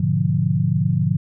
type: chord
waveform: sine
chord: G# diminished seventh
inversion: none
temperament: equal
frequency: 103.83 / 123.47 / 146.83 / 174.61 Hz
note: G#2 / B2 / D3 / F3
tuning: 0 / 0 / 0 / 0 cents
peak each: -23 / -23 / -20 / -21 dBFS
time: 0-1.17 s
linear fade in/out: 5 ms
effects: none